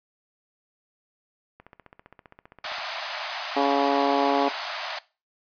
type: click train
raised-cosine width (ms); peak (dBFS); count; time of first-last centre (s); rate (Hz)
0.5; -31; 19; 1.6-2.784; 15.2
type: high-pass noise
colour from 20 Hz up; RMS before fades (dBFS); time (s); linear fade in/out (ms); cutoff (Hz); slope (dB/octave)
pink; -31; 2.64-4.99; 5; 600; 96
type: harmonic tone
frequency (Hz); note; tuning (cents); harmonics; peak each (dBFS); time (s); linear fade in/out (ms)
140.2; C#3; +20; 2 / 3 / 4 / 5 / 6 / 7 / 8; -26 / -27 / -28 / -26 / -27 / -32 / -32; 3.56-4.49; 10
effects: noise-tail reverb RT60 0.3 s tail -19 dB re dry + resampled to 11025 Hz